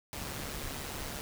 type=noise with amplitude modulation; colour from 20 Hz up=pink; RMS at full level=-37 dBFS; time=0.13-1.21 s; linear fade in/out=0 ms; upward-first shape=sine; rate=142 Hz; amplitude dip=55%; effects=none

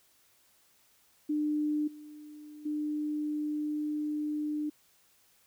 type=tone with level steps; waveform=sine; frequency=300.1 Hz; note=D4; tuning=38 cents sharp; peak=-27 / -45 / -30 dBFS; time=1.29-4.7 s; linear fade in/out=10 ms; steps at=1.87 / 2.65 s; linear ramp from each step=10 ms; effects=white hiss -66 dBFS RMS until 5.46 s

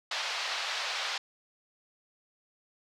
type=band-pass noise; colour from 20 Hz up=white; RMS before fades=-34 dBFS; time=0.11-1.18 s; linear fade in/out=5 ms; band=630 to 4700 Hz; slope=24 dB/octave; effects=none

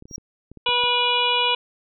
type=clicks; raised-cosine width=3 ms; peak=-28 dBFS; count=8; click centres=0.024 / 0.055 / 0.112 / 0.181 / 0.516 / 0.573 / 0.689 / 0.838 s
type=tone with exponential growth; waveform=triangle; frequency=5640 Hz; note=F8; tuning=16 cents sharp; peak=-24 dBFS; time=0.08-0.16 s; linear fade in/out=2 ms; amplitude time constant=17 ms
type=harmonic tone; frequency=487.1 Hz; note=B4; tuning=24 cents flat; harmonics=1 / 2 / 3 / 5 / 6 / 7 / 8; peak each=-28 / -23 / -34 / -25 / -22 / -26 / -34 dBFS; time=0.66-1.55 s; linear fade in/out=5 ms
effects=none

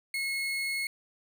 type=tone; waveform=35% pulse; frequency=2174 Hz; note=C#7; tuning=34 cents flat; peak=-28 dBFS; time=0.14-0.87 s; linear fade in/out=2 ms; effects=none

